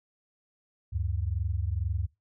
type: tone pair together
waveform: sine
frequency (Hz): 74 / 96.19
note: D2 / G2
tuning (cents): +14 / -32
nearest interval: perfect fourth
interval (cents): 454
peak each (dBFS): -30 / -30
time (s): 0.92-2.07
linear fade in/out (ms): 20
effects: noise-tail reverb RT60 0.2 s tail -20 dB re dry